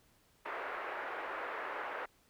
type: band-pass noise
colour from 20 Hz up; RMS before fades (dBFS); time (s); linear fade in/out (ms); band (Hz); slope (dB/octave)
white; -41; 0.45-2.06; 10; 390 to 1800; 24
effects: pink hiss -69 dBFS RMS until 2.29 s